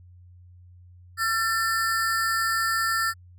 square ring-modulated tone, 1568 Hz, G6, in tune, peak -20 dBFS, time 1.17-3.14 s, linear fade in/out 50 ms, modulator 213 Hz, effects added 89 Hz sine -47 dBFS peak until 3.38 s

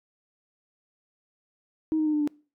sine tone with pitch steps, 315.2 / 310 / 304.8 / 299.8 / 294.8 Hz, D#4 / D#4 / D#4 / D4 / D4, +23 / -6 / -36 / +36 / +7 cents, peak -21 dBFS, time 1.92-2.275 s, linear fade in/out 0 ms, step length 71 ms, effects noise-tail reverb RT60 0.4 s tail -26 dB re dry + tanh soft clip ceiling -17 dBFS

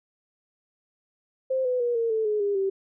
sine tone with pitch steps, 523.3 / 501.4 / 480.4 / 460.3 / 441.1 / 422.6 / 404.9 / 388 Hz, C5 / B4 / B4 / A#4 / A4 / G#4 / G#4 / G4, 0 / +26 / -48 / -22 / +4 / +30 / -44 / -18 cents, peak -22 dBFS, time 1.5-2.7 s, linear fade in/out 10 ms, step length 150 ms, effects none

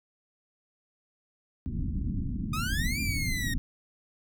pink low-pass noise, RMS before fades -31 dBFS, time 1.66-3.58 s, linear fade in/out 0 ms, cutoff 280 Hz, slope 48 dB/octave
sawtooth exponential two-way sweep, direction up then down, 1219 to 2400 to 1842 Hz, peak -28 dBFS, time 2.53-3.54 s, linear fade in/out 5 ms, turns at 3 s
effects none

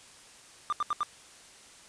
triangle tone bursts, 1196 Hz, D6, 31 cents sharp, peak -24 dBFS, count 4, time 0.7-1.031 s, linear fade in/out 0 ms, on 25 ms, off 77 ms, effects white hiss -53 dBFS RMS until 1.88 s + resampled to 22050 Hz

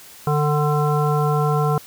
harmonic tone, 148.9 Hz, D3, 24 cents sharp, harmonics 1 / 3 / 5 / 7 / 9, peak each -18 / -23 / -25 / -26 / -28 dBFS, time 0.27-1.78 s, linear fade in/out 2 ms, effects white hiss -43 dBFS RMS until 1.86 s

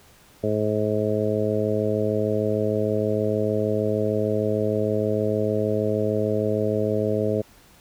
harmonic tone, 106.5 Hz, G#2, 44 cents sharp, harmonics 1 / 2 / 3 / 4 / 5 / 6, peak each -28 / -28 / -30 / -25 / -27 / -29 dBFS, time 0.43-7.42 s, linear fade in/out 10 ms, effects pink hiss -53 dBFS RMS until 7.8 s

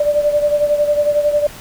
sine beating tone pair, 587.3 / 598.3 Hz, D5 / D5, 0 / +32 cents, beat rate 11 Hz, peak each -13 / -19 dBFS, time 0-1.47 s, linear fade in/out 5 ms, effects pink hiss -36 dBFS RMS until 1.6 s

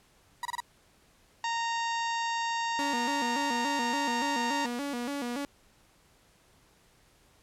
35% pulse tone bursts, 966 Hz, B5, 39 cents flat, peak -29 dBFS, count 4, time 0.43-0.603 s, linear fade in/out 2 ms, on 23 ms, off 27 ms
harmonic tone, 926 Hz, A#5, 12 cents flat, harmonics 1 / 2 / 3 / 4 / 5 / 6 / 7 / 8, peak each -30 / -36 / -40 / -42 / -44 / -46 / -47 / -48 dBFS, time 1.44-4.66 s, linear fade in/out 2 ms
sawtooth tone with vibrato, 261.6 Hz, C4, in tune, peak -28 dBFS, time 2.79-5.45 s, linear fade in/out 0 ms, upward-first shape square, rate 3.5 Hz, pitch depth 140 cents each way
effects pink hiss -63 dBFS RMS until 7.42 s + low-pass 12000 Hz 12 dB/octave

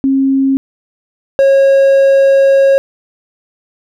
sine / triangle tone pair in turn, 270 / 545.6 Hz, C#4 / C#5, -45 / -28 cents, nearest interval octave, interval 1217 cents, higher second, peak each -8 / -3 dBFS, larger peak second, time 0.04-0.57 / 1.39-2.78 s, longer second, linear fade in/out 0 ms, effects none

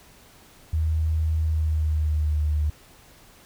sine tone with pitch glide, 79.2 to 75.45 Hz, D#2 to D2, +31 to +47 cents, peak -20 dBFS, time 0.73-2.7 s, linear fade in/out 5 ms, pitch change -84 cents, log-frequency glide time 1.41-2.42 s, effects pink hiss -52 dBFS RMS until 3.45 s

